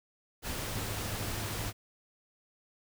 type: noise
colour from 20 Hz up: pink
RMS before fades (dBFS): -37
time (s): 0.42-1.73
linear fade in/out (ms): 50
type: tone with tremolo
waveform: triangle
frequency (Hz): 103.83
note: G#2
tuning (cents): 0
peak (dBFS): -34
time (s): 0.66-1.73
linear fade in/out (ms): 20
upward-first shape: triangle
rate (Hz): 13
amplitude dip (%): 70
effects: none